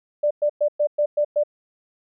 sine tone bursts, 591 Hz, D5, 11 cents sharp, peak -16 dBFS, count 7, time 0.23-1.436 s, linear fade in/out 10 ms, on 78 ms, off 110 ms, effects none

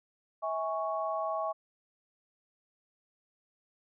sine tone cluster, 648 / 824 / 1110 Hz, E5 / G#5 / C#6, -30 / -14 / +2 cents, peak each -33 / -37 / -35 dBFS, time 0.42-1.53 s, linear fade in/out 20 ms, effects none

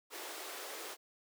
pink high-pass noise, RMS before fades -45 dBFS, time 0.1-0.97 s, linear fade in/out 50 ms, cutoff 330 Hz, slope 48 dB/octave, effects none

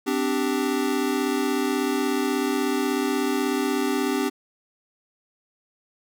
square chord, C suspended second, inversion none, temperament equal with one note detuned, 257.3 / 293.7 / 392 Hz, C4 / D4 / G4, -29 / 0 / 0 cents, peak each -27 dBFS, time 0.06-4.3 s, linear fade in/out 20 ms, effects none

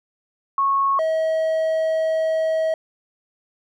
sine / triangle tone pair in turn, 1099 / 639.9 Hz, C#6 / D#5, -15 / +48 cents, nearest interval major sixth, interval 937 cents, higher first, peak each -16 dBFS, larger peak neither, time 0.58-0.99 / 0.99-2.74 s, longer second, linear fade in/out 2 ms, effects none

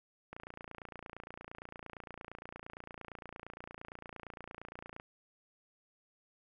click train, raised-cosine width 0.5 ms, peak -30 dBFS, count 135, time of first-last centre 0.33-4.999 s, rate 28.7 Hz, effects none

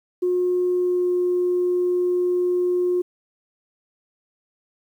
sine tone with pitch glide, 360.1 to 358 Hz, F#4 to F4, -47 to +43 cents, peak -17 dBFS, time 0.22-3.02 s, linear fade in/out 10 ms, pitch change -10 cents, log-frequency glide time 0.72-1.1 s, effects tanh soft clip ceiling -13 dBFS + 9-bit

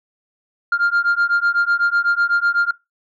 sine beating tone pair, 1396.9 / 1404.9 Hz, F6 / F6, 0 / +10 cents, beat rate 8 Hz, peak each -16 dBFS, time 0.72-2.71 s, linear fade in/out 5 ms, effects noise-tail reverb RT60 0.2 s tail -21 dB re dry + tanh soft clip ceiling -11 dBFS

